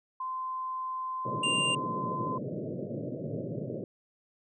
sine tone with pitch glide, 1035 to 1028.4 Hz, C6 to C6, -19 to -30 cents, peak -32 dBFS, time 0.2-2.38 s, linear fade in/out 5 ms, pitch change -11 cents, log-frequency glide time 1.53-2.15 s
pink band-pass noise, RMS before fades -36 dBFS, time 1.25-3.84 s, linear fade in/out 2 ms, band 110 to 620 Hz, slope 96 dB/octave
square tone, 2794 Hz, F7, in tune, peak -27 dBFS, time 1.43-1.75 s, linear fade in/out 5 ms
effects resampled to 24000 Hz

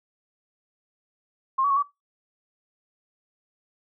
sine tone with pitch steps, 1065 / 1135 / 1098 / 1147 Hz, C6 / C#6 / C#6 / D6, +30 / +41 / -17 / -41 cents, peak -19 dBFS, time 1.58-1.828 s, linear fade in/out 10 ms, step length 62 ms, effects noise-tail reverb RT60 0.2 s tail -21 dB re dry

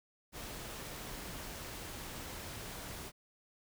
pink noise, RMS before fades -45 dBFS, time 0.32-3.12 s, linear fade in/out 50 ms, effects none

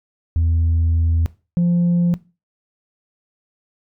sine tone pair in turn, 82.41 / 173.82 Hz, E2 / F3, 0 / -8 cents, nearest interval octave + minor second, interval 1292 cents, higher second, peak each -12 / -11 dBFS, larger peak second, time 0.36-1.26 / 1.57-2.14 s, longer first, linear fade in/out 0 ms, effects noise-tail reverb RT60 0.3 s tail -20 dB re dry + tanh soft clip ceiling -12 dBFS

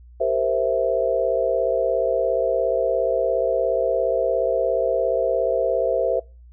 sine chord, C dominant seventh, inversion second, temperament equal, 392 / 466.2 / 523.3 / 659.3 Hz, G4 / Bb4 / C5 / E5, 0 / 0 / 0 / 0 cents, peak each -28 / -24 / -22 / -22 dBFS, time 0.2-6.2 s, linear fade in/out 10 ms, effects noise-tail reverb RT60 0.3 s tail -24 dB re dry + added 60 Hz sine -43 dBFS peak until 6.52 s

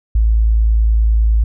sine tone, 54.9 Hz, A1, 3 cents flat, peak -9 dBFS, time 0.15-1.44 s, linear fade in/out 5 ms, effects none

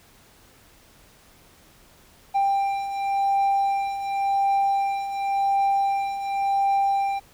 triangle beating tone pair, 790 / 790.91 Hz, G5 / G5, +13 / +15 cents, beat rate 0.91 Hz, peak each -25 / -19 dBFS, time 2.34-7.2 s, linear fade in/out 20 ms, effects tanh soft clip ceiling -11 dBFS + pink hiss -54 dBFS RMS until 7.33 s

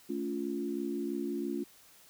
sine chord, A augmented, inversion none, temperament equal with one note detuned, 220 / 283.2 / 349.2 Hz, A3 / C#4 / E#4, 0 / +37 / 0 cents, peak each -38 / -36 / -36 dBFS, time 0.09-1.64 s, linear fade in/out 10 ms, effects white hiss -59 dBFS RMS until 2.09 s

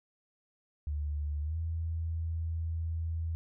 sine tone with pitch glide, 73.9 to 82 Hz, D2 to E2, +11 to -9 cents, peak -31 dBFS, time 0.87-3.35 s, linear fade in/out 0 ms, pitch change +180 cents, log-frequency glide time 1.42-1.57 s, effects none

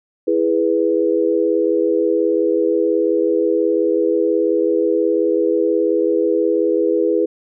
sine chord, E major, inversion none, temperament equal, 329.6 / 415.3 / 493.9 Hz, E4 / G#4 / B4, 0 / 0 / 0 cents, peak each -18 dBFS, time 0.27-7.26 s, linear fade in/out 10 ms, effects none

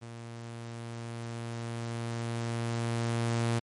sawtooth tone with level ramp, 116.54 Hz, A#2, in tune, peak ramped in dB -38 to -22 dBFS, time 0.01-3.6 s, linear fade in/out 20 ms, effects MP3 48 kbps

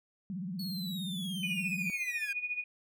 sine tone with vibrato, 184.1 Hz, F#3, 8 cents flat, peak -35 dBFS, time 0.3-1.9 s, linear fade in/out 0 ms, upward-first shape sine, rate 17 Hz, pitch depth 170 cents each way
45% pulse linear sweep, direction down, 4412 to 1582 Hz, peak -39 dBFS, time 0.59-2.33 s, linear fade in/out 5 ms
sine tone with tremolo, 2463 Hz, D#7, 18 cents flat, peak -30 dBFS, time 1.43-2.64 s, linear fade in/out 5 ms, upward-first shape sine, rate 14 Hz, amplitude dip 75%
effects none

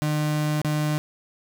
35% pulse tone with dropouts, 151.2 Hz, D#3, 49 cents flat, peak -20 dBFS, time 0.02-0.98 s, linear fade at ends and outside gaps 0 ms, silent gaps 0.616-0.647 s, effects none

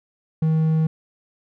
triangle tone, 158.7 Hz, D#3, 35 cents sharp, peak -14 dBFS, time 0.42-0.87 s, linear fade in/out 5 ms, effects none

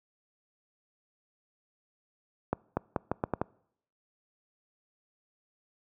accelerating click train, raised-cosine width 1 ms, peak -13 dBFS, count 7, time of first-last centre 2.53-3.415 s, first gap 240 ms, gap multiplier 0.8, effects noise-tail reverb RT60 0.7 s tail -25 dB re dry + high-pass 80 Hz 12 dB/octave

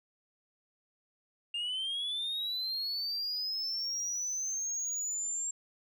sine linear sweep, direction up, 2794 to 7459 Hz, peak -30 dBFS, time 1.54-5.51 s, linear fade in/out 5 ms, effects tanh soft clip ceiling -31 dBFS

